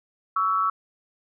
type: tone pair together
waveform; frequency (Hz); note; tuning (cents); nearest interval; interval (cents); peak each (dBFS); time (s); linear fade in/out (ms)
sine; 1124.8 / 1318.5; C#6 / E6; +25 / 0; minor third; 275; -24 / -22; 0.36-0.7; 5
effects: none